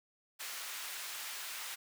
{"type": "high-pass noise", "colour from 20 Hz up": "pink", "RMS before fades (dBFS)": -43, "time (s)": [0.39, 1.76], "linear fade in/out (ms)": 20, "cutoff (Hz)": 1400, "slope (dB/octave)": 12, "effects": []}